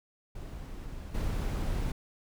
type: noise with level steps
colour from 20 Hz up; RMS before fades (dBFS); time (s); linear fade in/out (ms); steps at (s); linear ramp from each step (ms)
brown; -41 / -31; 0.35-1.92; 5; 1.14; 10
effects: none